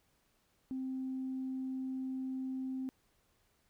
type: tone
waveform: sine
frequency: 261.6 Hz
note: C4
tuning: in tune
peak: -35 dBFS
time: 0.71-2.89 s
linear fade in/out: 0 ms
effects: tanh soft clip ceiling -31 dBFS + pink hiss -74 dBFS RMS until 3.69 s